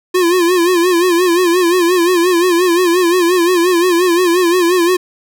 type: tone with vibrato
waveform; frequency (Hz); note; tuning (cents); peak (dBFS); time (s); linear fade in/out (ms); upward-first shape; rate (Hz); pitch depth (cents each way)
square; 352.4; F4; +16; -10; 0.14-4.97; 10; sine; 5.7; 89
effects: none